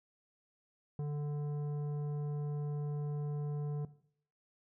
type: tone with tanh clipping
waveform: triangle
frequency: 146.83 Hz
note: D3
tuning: in tune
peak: -36 dBFS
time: 0.99-3.85 s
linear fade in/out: 2 ms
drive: 15 dB
effects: noise-tail reverb RT60 0.6 s tail -17 dB re dry